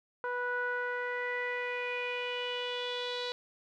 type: tone with low-pass filter sweep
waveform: sawtooth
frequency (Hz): 491.3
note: B4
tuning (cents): -9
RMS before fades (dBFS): -35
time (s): 0.24-3.32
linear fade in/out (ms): 0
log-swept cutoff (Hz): 1300 to 4000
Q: 5.5
effects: none